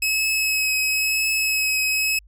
sawtooth tone with vibrato, 2567 Hz, E7, 47 cents flat, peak -16 dBFS, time 0.02-2.19 s, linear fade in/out 5 ms, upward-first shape triangle, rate 0.98 Hz, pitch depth 16 cents each way, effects added 50 Hz sine -47 dBFS peak until 2.27 s

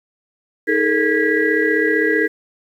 sine tone cluster, 314.5 / 420.5 / 456 / 1643 / 1949 Hz, D#4 / G#4 / A#4 / G#6 / B6, +19 / +22 / -38 / -19 / -23 cents, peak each -20 dBFS, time 0.67-2.28 s, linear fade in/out 20 ms, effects tanh soft clip ceiling -2 dBFS + 8-bit

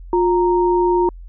sine tone pair together, 354.8 / 929.9 Hz, F4 / A#5, +27 / -5 cents, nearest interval octave + perfect fourth, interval 1668 cents, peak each -14 / -18 dBFS, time 0.13-1.09 s, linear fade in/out 2 ms, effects added 43 Hz sine -33 dBFS peak until 1.28 s

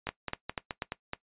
two click trains, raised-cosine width 0.3 ms, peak -17 / -15 dBFS, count 6 / 4, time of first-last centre 0.07-1.134 / 0.09-0.822 s, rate 4.7 / 4.1 Hz, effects noise-tail reverb RT60 0.1 s tail -18 dB re dry + resampled to 8000 Hz

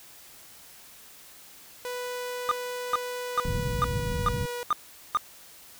sawtooth tone with pitch glide, 493.9 to 485.1 Hz, B4 to B4, 0 to -31 cents, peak -28 dBFS, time 1.85-4.63 s, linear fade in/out 0 ms, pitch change -31 cents, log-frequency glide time 3.23-4.4 s
triangle tone bursts, 1216 Hz, D#6, 40 cents flat, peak -18 dBFS, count 7, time 2.49-5.171 s, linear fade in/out 0 ms, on 23 ms, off 420 ms
white low-pass noise, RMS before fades -30 dBFS, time 3.45-4.46 s, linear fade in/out 0 ms, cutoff 170 Hz, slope 24 dB/octave
effects white hiss -50 dBFS RMS until 5.79 s

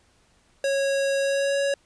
square tone with pitch glide, 550 to 558 Hz, C#5 to C#5, -14 to +11 cents, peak -22 dBFS, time 0.64-1.74 s, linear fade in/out 2 ms, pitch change +25 cents, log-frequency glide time 1.19-1.56 s, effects pink hiss -62 dBFS RMS until 1.85 s + resampled to 22050 Hz

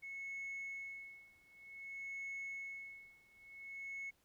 sine tone with tremolo, 2195 Hz, C#7, 18 cents flat, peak -40 dBFS, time 0.02-4.11 s, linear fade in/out 20 ms, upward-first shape sine, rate 0.54 Hz, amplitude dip 95%, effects tanh soft clip ceiling -40 dBFS + pink hiss -75 dBFS RMS until 4.24 s

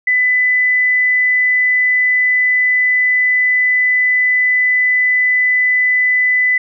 sine tone, 2000 Hz, B6, 21 cents sharp, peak -10 dBFS, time 0.07-6.58 s, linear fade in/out 5 ms, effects none

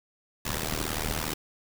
pink noise with amplitude modulation, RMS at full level -27 dBFS, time 0.45-1.34 s, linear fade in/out 5 ms, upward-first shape sine, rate 77.4 Hz, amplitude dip 95%, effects none

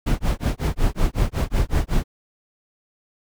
brown noise with tremolo, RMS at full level -17 dBFS, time 0.06-2.04 s, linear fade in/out 10 ms, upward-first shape sine, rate 5.4 Hz, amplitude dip 100%, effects none

